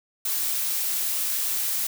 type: noise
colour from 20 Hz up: blue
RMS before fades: -26 dBFS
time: 0.25-1.87 s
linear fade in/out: 5 ms
effects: none